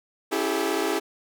sawtooth chord, A dominant seventh, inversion first, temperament equal with one note detuned, 277.2 / 329.6 / 392 / 429 Hz, C#4 / E4 / G4 / A4, 0 / 0 / 0 / -44 cents, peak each -29 / -24 / -24 / -25 dBFS, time 0.31-1 s, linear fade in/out 20 ms, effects none

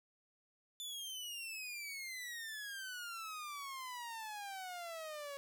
sawtooth exponential sweep, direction down, 3520 to 554.4 Hz, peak -40 dBFS, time 0.8-5.37 s, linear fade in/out 0 ms, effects none

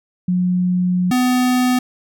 sine / square tone pair in turn, 180.5 / 251 Hz, F#3 / B3, -43 / +28 cents, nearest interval tritone, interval 571 cents, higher second, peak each -14 dBFS, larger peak neither, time 0.28-1.11 / 1.11-1.79 s, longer first, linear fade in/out 5 ms, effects none

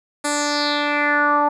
10% pulse tone with low-pass filter sweep, 292.8 Hz, D4, 5 cents flat, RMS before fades -19 dBFS, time 0.24-1.49 s, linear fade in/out 10 ms, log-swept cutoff 9500 to 900 Hz, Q 4.1, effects none

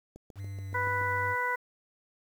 click train, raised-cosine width 2 ms, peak -34 dBFS, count 7, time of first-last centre 0.16-1.015 s, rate 7.02 Hz
triangle tone with vibrato, 98 Hz, G2, in tune, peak -34 dBFS, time 0.35-1.36 s, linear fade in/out 50 ms, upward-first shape triangle, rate 2.2 Hz, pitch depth 21 cents each way
harmonic tone, 493.9 Hz, B4, in tune, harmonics 1 / 2 / 3 / 4, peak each -37 / -31 / -33 / -33 dBFS, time 0.74-1.56 s, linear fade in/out 10 ms
effects 9-bit

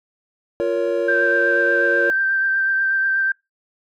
triangle chord, Bb minor, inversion second, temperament just, 349.6 / 466.2 / 559.4 Hz, F4 / Bb4 / Db5, +2 / 0 / +16 cents, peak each -21 / -20 / -19 dBFS, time 0.6-2.1 s, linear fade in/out 0 ms
sine tone with vibrato, 1568 Hz, G6, in tune, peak -16 dBFS, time 1.08-3.32 s, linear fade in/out 5 ms, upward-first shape sine, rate 8.2 Hz, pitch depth 17 cents each way
effects noise-tail reverb RT60 0.2 s tail -23 dB re dry + tanh soft clip ceiling -4 dBFS

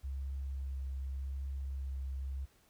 sine tone with vibrato, 67.4 Hz, C#2, 48 cents flat, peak -36 dBFS, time 0.03-2.46 s, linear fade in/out 20 ms, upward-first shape triangle, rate 0.85 Hz, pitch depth 17 cents each way, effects pink hiss -68 dBFS RMS until 2.69 s

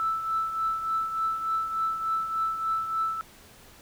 sine tone with tremolo, 1318.5 Hz, E6, in tune, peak -22 dBFS, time 0-3.21 s, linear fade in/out 0 ms, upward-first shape triangle, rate 3.4 Hz, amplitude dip 65%, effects tanh soft clip ceiling -18 dBFS + pink hiss -52 dBFS RMS until 3.81 s

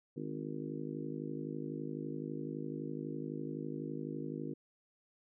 harmonic tone with a mistuned harmonic, 51.91 Hz, G#1, in tune, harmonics 3 / 4 / 5 / 6 / 7 / 8 / 9, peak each -44 / -50 / -43 / -44 / -46 / -53 / -49 dBFS, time 0.16-4.54 s, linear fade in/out 10 ms, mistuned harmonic 3, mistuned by -32 cents, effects none

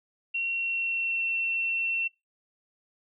sine tone with pitch glide, 2734 to 2706 Hz, F7 to E7, -37 to +45 cents, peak -26 dBFS, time 0.34-2.08 s, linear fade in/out 10 ms, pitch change -18 cents, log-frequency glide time 0.5-1.28 s, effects noise-tail reverb RT60 0.2 s tail -21 dB re dry

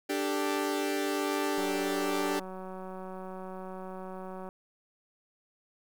sawtooth chord, D suspended fourth, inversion none, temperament equal, 293.7 / 392 / 440 Hz, D4 / G4 / A4, 0 / 0 / 0 cents, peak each -28 / -28 / -34 dBFS, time 0.09-2.4 s, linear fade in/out 10 ms
click train, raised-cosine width 1 ms, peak -29 dBFS, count 545, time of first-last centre 1.58-4.489 s, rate 187 Hz
effects 10-bit

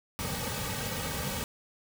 pink noise with comb filter, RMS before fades -34 dBFS, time 0.19-1.44 s, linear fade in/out 0 ms, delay 2.9 ms, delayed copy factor -0.95, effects none

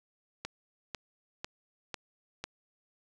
click train, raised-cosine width 0.2 ms, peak -19 dBFS, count 5, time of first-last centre 0.45-2.44 s, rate 2.01 Hz, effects none

